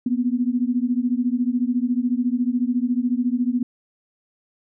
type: beating tone pair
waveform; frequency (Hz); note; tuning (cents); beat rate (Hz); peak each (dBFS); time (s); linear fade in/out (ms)
sine; 240 / 254; B3 / B3; -49 / +49; 14; -21 / -22; 0.06-3.63; 5
effects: none